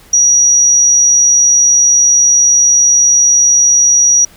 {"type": "tone", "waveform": "sine", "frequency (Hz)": 5780, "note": "F#8", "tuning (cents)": -41, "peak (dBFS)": -5, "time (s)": [0.13, 4.25], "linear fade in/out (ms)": 5, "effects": ["pink hiss -42 dBFS RMS until 4.36 s"]}